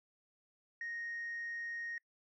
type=tone; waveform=sine; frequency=1864.7 Hz; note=A#6; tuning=in tune; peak=-38 dBFS; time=0.81-1.98 s; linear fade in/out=2 ms; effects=noise-tail reverb RT60 0.1 s tail -25 dB re dry + tanh soft clip ceiling -36 dBFS